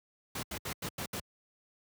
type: noise bursts at uneven times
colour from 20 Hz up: pink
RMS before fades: -37 dBFS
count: 6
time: 0.35-0.43 / 0.51-0.58 / 0.65-0.73 / 0.82-0.89 / 0.98-1.06 / 1.13-1.2 s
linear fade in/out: 5 ms
effects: high-pass 80 Hz 12 dB/octave